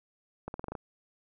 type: accelerating click train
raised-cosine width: 1 ms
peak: -23 dBFS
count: 7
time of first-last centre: 0.48-0.752 s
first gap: 61 ms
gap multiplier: 0.88
effects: none